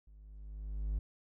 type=tone with level ramp; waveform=triangle; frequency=51.4 Hz; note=G#1; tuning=17 cents flat; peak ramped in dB=-53 to -28 dBFS; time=0.07-0.99 s; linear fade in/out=5 ms; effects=none